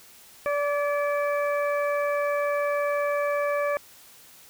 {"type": "harmonic tone with a mistuned harmonic", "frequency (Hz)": 579, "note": "D5", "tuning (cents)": -25, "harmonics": [1, 2, 3, 4], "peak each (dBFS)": [-24, -30, -34, -36], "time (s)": [0.46, 3.77], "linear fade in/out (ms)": 0, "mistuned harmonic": 3, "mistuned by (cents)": -20, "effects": ["white hiss -51 dBFS RMS until 4.49 s"]}